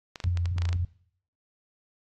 clicks, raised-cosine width 0.2 ms, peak -20 dBFS, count 10, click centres 0.158 / 0.202 / 0.24 / 0.373 / 0.457 / 0.583 / 0.62 / 0.654 / 0.69 / 0.729 s
sine tone with vibrato, 87.31 Hz, F2, in tune, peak -24 dBFS, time 0.24-0.85 s, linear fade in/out 5 ms, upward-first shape square, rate 4.2 Hz, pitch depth 14 cents each way
effects noise-tail reverb RT60 0.6 s tail -19 dB re dry + AAC 32 kbps

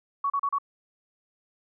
sine tone bursts, 1120 Hz, C#6, 18 cents sharp, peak -23 dBFS, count 4, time 0.24-0.585 s, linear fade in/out 5 ms, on 60 ms, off 35 ms, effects none

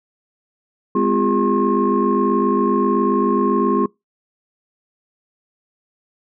sine tone cluster, 207.6 / 255.1 / 346.9 / 405.4 / 1073 Hz, G#3 / C4 / F4 / G#4 / C6, 0 / -44 / -12 / -42 / +43 cents, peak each -20 dBFS, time 0.95-3.86 s, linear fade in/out 5 ms, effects noise-tail reverb RT60 0.2 s tail -24 dB re dry + tanh soft clip ceiling -6 dBFS

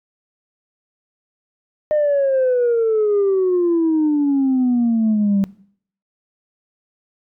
sine exponential sweep, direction down, 612 to 194.3 Hz, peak -12 dBFS, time 1.91-5.44 s, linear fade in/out 0 ms, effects noise-tail reverb RT60 0.6 s tail -21 dB re dry + tanh soft clip ceiling -11 dBFS

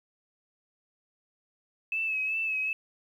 sine tone with vibrato, 2598 Hz, E7, 26 cents flat, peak -27 dBFS, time 1.92-2.73 s, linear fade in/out 2 ms, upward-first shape sine, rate 2.6 Hz, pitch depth 41 cents each way, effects 10-bit

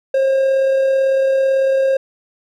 triangle tone with amplitude modulation, 536 Hz, C5, 42 cents sharp, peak -9 dBFS, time 0.14-1.97 s, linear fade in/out 5 ms, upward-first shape sine, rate 38 Hz, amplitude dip 25%, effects none

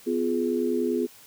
sine chord, F diminished, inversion second, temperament just, 251.4 / 349.2 / 419.1 Hz, Cb4 / F4 / Ab4, +31 / 0 / +16 cents, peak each -27 / -27 / -27 dBFS, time 0.06-1.07 s, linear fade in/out 20 ms, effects white hiss -51 dBFS RMS until 1.26 s

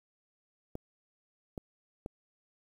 clicks, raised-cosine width 2 ms, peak -25 dBFS, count 3, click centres 0.754 / 1.578 / 2.061 s, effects 9-bit

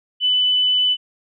sine tone, 2997 Hz, F#7, 22 cents sharp, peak -14 dBFS, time 0.2-0.97 s, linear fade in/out 50 ms, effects none

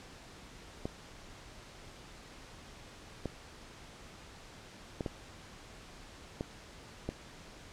clicks, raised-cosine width 2 ms, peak -21 dBFS, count 6, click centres 0.855 / 3.257 / 5.008 / 5.062 / 6.409 / 7.09 s, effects pink hiss -52 dBFS RMS until 7.72 s + low-pass 7000 Hz 12 dB/octave

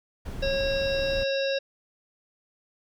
brown noise, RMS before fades -34 dBFS, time 0.25-1.24 s, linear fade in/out 10 ms
harmonic tone, 546 Hz, C#5, 26 cents flat, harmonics 1 / 3 / 5 / 7 / 9 / 10, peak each -25 / -35 / -35 / -35 / -41 / -40 dBFS, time 0.42-1.59 s, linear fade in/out 10 ms
effects none

